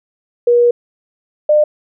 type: tone pair in turn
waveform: sine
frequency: 479.7 / 602.1 Hz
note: A#4 / D5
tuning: +50 / +43 cents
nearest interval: major third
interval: 393 cents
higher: second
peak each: -7 dBFS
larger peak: neither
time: 0.47-0.71 / 1.49-1.64 s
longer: first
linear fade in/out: 5 ms
effects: none